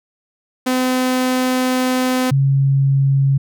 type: tone pair in turn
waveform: sawtooth / sine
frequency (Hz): 255.2 / 137.11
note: C4 / C#3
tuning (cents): -43 / -19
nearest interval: major seventh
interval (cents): 1076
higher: first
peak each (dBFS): -11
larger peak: neither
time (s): 0.66-2.31 / 2.31-3.38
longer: first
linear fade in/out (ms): 10
effects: none